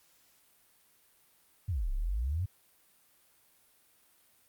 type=exponential two-way sweep; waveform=sine; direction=down then up; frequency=107.4 to 31.2 to 99.4 Hz; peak=-29 dBFS; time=1.68-2.46 s; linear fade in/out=10 ms; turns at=1.91 s; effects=white hiss -66 dBFS RMS until 4.48 s + Opus 48 kbps